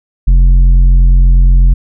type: tone with tanh clipping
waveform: sine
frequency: 44.21 Hz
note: F1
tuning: 22 cents sharp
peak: -4 dBFS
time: 0.27-1.74 s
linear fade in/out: 10 ms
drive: 7 dB
effects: none